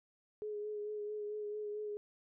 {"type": "tone with vibrato", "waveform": "sine", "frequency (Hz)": 420, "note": "G#4", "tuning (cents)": 19, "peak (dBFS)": -38, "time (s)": [0.42, 1.97], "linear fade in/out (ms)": 0, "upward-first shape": "sine", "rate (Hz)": 4.5, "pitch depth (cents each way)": 23, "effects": []}